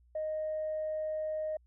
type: tone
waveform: sine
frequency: 621 Hz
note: D#5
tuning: 3 cents flat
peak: -31 dBFS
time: 0.15-1.57 s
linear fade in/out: 5 ms
effects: tanh soft clip ceiling -28 dBFS + added 60 Hz sine -61 dBFS peak until 1.66 s